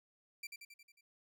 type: tone with echo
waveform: sawtooth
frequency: 2349 Hz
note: D7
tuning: in tune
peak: -39 dBFS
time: 0.43-0.47 s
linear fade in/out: 5 ms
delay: 90 ms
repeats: 6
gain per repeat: -4 dB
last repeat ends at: 1.01 s
effects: none